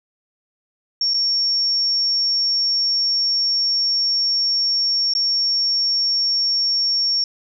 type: tone with dropouts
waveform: sine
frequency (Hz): 5500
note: F8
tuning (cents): -27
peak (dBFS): -16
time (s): 1.01-7.24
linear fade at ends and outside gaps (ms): 2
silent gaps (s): 1.137-1.142 / 5.137-5.15
effects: none